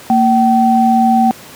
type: tone pair together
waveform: sine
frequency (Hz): 230.1 / 767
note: A#3 / G5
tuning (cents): -22 / -38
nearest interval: octave + major sixth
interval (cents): 2084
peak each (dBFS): -10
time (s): 0.1-1.31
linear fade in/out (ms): 0
effects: pink hiss -35 dBFS RMS until 1.55 s + high-pass 150 Hz 12 dB/octave